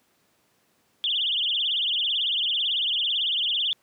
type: tone with vibrato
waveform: sine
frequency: 3195 Hz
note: G7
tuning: 32 cents sharp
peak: -22 dBFS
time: 1.04-3.73 s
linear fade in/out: 0 ms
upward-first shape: triangle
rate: 18 Hz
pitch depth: 240 cents each way
effects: pink hiss -66 dBFS RMS until 3.82 s + high-pass 150 Hz 12 dB/octave